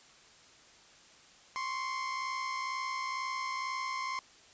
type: tone pair together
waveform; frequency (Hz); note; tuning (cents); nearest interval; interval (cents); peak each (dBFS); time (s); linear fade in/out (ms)
30% pulse; 1046.5 / 1108.6; C6 / C#6; 0 / 0; minor second; 100; -32 / -39; 1.56-4.19; 0
effects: white hiss -58 dBFS RMS until 4.53 s + resampled to 16000 Hz